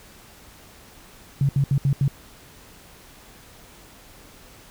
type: tone bursts at uneven times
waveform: sine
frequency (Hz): 138.59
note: C#3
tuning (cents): 0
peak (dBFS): -16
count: 5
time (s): 1.41-1.49 / 1.56-1.64 / 1.71-1.78 / 1.85-1.93 / 2.01-2.08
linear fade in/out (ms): 2
effects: pink hiss -48 dBFS RMS until 4.7 s